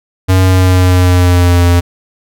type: tone with pitch glide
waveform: square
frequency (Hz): 93.5 to 87.24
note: F#2 to F2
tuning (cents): +19 to -1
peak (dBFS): -6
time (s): 0.28-1.81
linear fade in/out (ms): 20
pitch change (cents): -120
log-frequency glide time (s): 0.42-1.66
effects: none